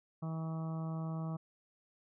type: harmonic tone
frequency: 161.1 Hz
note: E3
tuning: 39 cents flat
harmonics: 1 / 2 / 3 / 4 / 5 / 6 / 7 / 8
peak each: -36 / -49 / -55 / -50 / -53 / -58 / -52 / -58 dBFS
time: 0.22-1.37 s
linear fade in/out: 10 ms
effects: none